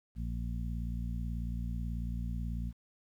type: harmonic tone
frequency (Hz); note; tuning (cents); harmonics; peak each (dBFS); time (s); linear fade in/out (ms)
58.27; A#1; 0; 1 / 2 / 3 / 4; -35 / -41 / -42 / -45; 0.15-2.73; 50
effects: 11-bit